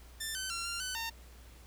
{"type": "tone with pitch steps", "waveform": "10% pulse", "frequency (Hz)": [1779, 1530, 1369, 1388, 1508, 913], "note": ["A6", "G6", "F6", "F6", "F#6", "A#5"], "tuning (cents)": [19, -42, -35, -11, 32, -36], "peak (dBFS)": -27, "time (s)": [0.2, 1.1], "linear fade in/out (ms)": 10, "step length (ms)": 150, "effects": ["added 60 Hz sine -52 dBFS peak until 1.66 s", "pink hiss -59 dBFS RMS until 1.66 s"]}